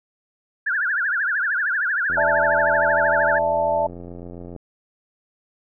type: tone with vibrato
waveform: sine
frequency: 1568 Hz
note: G6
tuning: in tune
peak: -19 dBFS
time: 0.66-3.39 s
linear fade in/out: 10 ms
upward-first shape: triangle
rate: 13 Hz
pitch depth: 240 cents each way
type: click train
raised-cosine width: 2 ms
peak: -24 dBFS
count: 216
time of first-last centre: 2.1-4.563 s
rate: 87.3 Hz
type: chord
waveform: sine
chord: D suspended second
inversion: none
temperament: just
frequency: 587.3 / 660.7 / 881 Hz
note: D5 / E5 / A5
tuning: 0 / +4 / +2 cents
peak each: -22 dBFS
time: 2.17-3.87 s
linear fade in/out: 5 ms
effects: none